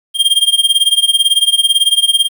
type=tone with tremolo; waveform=square; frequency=3208 Hz; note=G7; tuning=39 cents sharp; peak=-6 dBFS; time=0.14-2.29 s; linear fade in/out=50 ms; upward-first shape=sine; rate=18 Hz; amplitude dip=90%; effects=8-bit